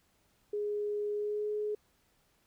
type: tone with pitch glide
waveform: sine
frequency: 415.3 to 421.1 Hz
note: G#4 to G#4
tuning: 0 to +24 cents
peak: -31 dBFS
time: 0.53-1.75 s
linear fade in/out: 5 ms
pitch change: +24 cents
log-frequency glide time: 1.14-1.49 s
effects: pink hiss -71 dBFS RMS until 2.46 s